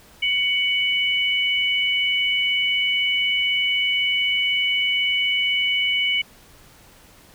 sine tone pair together, 2242 / 2972 Hz, C#7 / F#7, +19 / +7 cents, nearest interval perfect fourth, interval 488 cents, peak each -21 dBFS, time 0.22-6.22 s, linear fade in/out 10 ms, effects pink hiss -50 dBFS RMS until 7.34 s

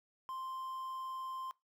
triangle tone with quantisation, 1046.5 Hz, C6, in tune, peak -38 dBFS, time 0.29-1.51 s, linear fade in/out 0 ms, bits 11, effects noise-tail reverb RT60 0.2 s tail -22 dB re dry

